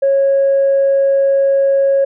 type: tone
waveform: sine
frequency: 549 Hz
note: C#5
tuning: 17 cents flat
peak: -8 dBFS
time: 0.02-2.05 s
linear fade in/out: 10 ms
effects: tanh soft clip ceiling -6 dBFS